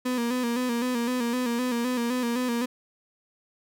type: tone with vibrato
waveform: 35% pulse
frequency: 243.4 Hz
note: B3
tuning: 25 cents flat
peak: -23 dBFS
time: 0.05-2.66 s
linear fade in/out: 10 ms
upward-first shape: square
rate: 3.9 Hz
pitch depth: 58 cents each way
effects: none